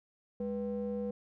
triangle ring-modulated tone, 141.4 Hz, C#3, 35 cents sharp, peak -28 dBFS, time 0.4-1.11 s, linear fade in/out 5 ms, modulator 348 Hz, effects none

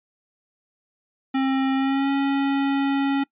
square tone with pitch glide, 267.1 to 276.2 Hz, C4 to C#4, +36 to -6 cents, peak -20 dBFS, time 1.34-3.24 s, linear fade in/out 10 ms, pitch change +58 cents, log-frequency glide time 1.75-2.1 s, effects noise-tail reverb RT60 0.1 s tail -23 dB re dry + resampled to 8000 Hz

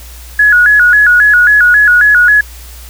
sine tone with vibrato, 1568 Hz, G6, in tune, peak -3 dBFS, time 0.39-2.41 s, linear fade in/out 5 ms, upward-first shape square, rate 3.7 Hz, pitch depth 130 cents each way, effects added 60 Hz sine -29 dBFS peak until 2.89 s + white hiss -35 dBFS RMS until 2.89 s

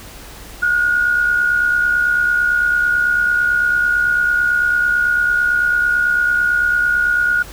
sine tone pair together, 1441 / 1510 Hz, F#6 / F#6, -46 / +35 cents, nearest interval minor second, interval 81 cents, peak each -13 / -22 dBFS, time 0.62-7.43 s, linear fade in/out 10 ms, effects added 50 Hz sine -37 dBFS peak until 7.52 s + pink hiss -37 dBFS RMS until 7.52 s

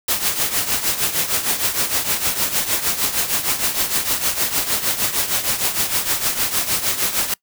white noise with tremolo, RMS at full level -17 dBFS, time 0.08-7.34 s, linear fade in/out 5 ms, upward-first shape triangle, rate 6.5 Hz, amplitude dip 75%, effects noise-tail reverb RT60 0.1 s tail -24 dB re dry

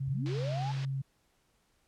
sine tone, 135.3 Hz, C#3, 42 cents flat, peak -31 dBFS, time 0-1.02 s, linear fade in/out 10 ms
sine linear sweep, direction up, 74.3 to 880 Hz, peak -36 dBFS, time 0.07-0.72 s, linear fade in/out 10 ms
white low-pass noise, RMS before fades -48 dBFS, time 0.26-0.85 s, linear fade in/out 0 ms, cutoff 4700 Hz, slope 24 dB/octave
effects pink hiss -72 dBFS RMS until 1.87 s + low-pass 12000 Hz 12 dB/octave

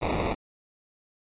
blue noise with sample-and-hold, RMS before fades -27 dBFS, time 0.01-0.35 s, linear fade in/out 20 ms, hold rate 1575 Hz, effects resampled to 8000 Hz

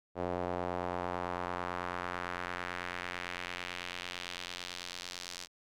sawtooth tone with band-pass filter sweep, 89 Hz, F2, 33 cents sharp, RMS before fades -39 dBFS, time 0.15-5.48 s, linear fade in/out 50 ms, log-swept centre 590 to 5300 Hz, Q 1.4, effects none

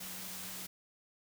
sine tone in noise, 185 Hz, F#3, in tune, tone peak -53 dBFS, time 0-0.67 s, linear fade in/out 10 ms, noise white, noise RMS -44 dBFS, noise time 0-0.67 s, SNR -12 dB, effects none

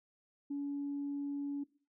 sine tone, 283.8 Hz, C#4, 41 cents sharp, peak -34 dBFS, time 0.5-1.64 s, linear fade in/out 10 ms, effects noise-tail reverb RT60 0.4 s tail -20 dB re dry + tanh soft clip ceiling -31 dBFS

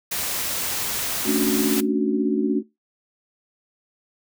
white noise, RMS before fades -26 dBFS, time 0.11-1.81 s, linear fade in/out 10 ms
sine chord, D major seventh, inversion second, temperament equal, 220 / 277.2 / 293.7 / 370 Hz, A3 / C#4 / D4 / F#4, 0 / 0 / 0 / 0 cents, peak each -24 dBFS, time 1.24-2.63 s, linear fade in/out 50 ms
effects noise-tail reverb RT60 0.2 s tail -20 dB re dry

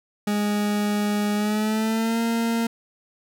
40% pulse tone with pitch glide, 207.3 to 230 Hz, G#3 to A#3, -3 to -23 cents, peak -20 dBFS, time 0.27-2.67 s, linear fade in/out 5 ms, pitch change +180 cents, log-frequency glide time 1.35-2.2 s, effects none

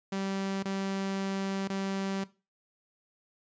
sawtooth tone with dropouts, 194.3 Hz, G3, 15 cents flat, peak -27 dBFS, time 0.12-2.24 s, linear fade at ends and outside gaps 5 ms, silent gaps 0.628-0.653 / 1.677-1.698 s, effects noise-tail reverb RT60 0.3 s tail -18 dB re dry + resampled to 16000 Hz

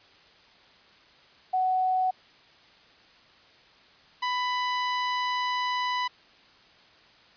sine / sawtooth tone pair in turn, 745 / 994.5 Hz, F#5 / B5, +12 / +12 cents, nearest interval perfect fourth, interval 500 cents, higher second, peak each -22 dBFS, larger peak neither, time 1.53-2.11 / 4.22-6.08 s, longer second, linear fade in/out 10 ms, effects white hiss -56 dBFS RMS until 7.36 s + resampled to 11025 Hz

